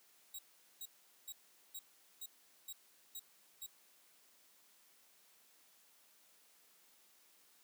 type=tone bursts; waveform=5% pulse; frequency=3826 Hz; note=A#7; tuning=44 cents sharp; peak=-37 dBFS; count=8; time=0.34-3.664 s; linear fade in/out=5 ms; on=48 ms; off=420 ms; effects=white hiss -68 dBFS RMS until 7.63 s + high-pass 200 Hz 12 dB/octave